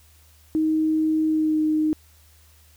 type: tone with pitch glide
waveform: sine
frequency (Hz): 313.9 to 309.4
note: D#4 to D#4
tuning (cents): +15 to -10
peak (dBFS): -18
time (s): 0.55-1.93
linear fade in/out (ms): 0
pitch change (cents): -25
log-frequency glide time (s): 1.27-1.6
effects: added 77 Hz sine -53 dBFS peak until 2.76 s + white hiss -57 dBFS RMS until 2.76 s